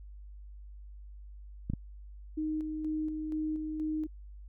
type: clicks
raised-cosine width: 5 ms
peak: -20 dBFS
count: 2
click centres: 1.7 / 1.736 s
type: tone with tremolo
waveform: sine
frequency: 310 Hz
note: D#4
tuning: 6 cents flat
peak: -30 dBFS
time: 2.37-4.07 s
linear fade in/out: 10 ms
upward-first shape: square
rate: 2.1 Hz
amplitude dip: 35%
effects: added 50 Hz sine -45 dBFS peak until 4.48 s